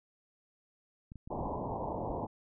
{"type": "clicks", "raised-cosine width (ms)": 5, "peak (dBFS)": -34, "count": 9, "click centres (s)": [1.119, 1.157, 1.275, 1.411, 1.465, 1.717, 1.827, 2.037, 2.105]}
{"type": "low-pass noise", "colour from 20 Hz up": "white", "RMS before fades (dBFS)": -37, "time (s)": [1.3, 2.27], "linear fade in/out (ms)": 10, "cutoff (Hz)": 1000, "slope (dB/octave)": 96}
{"effects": []}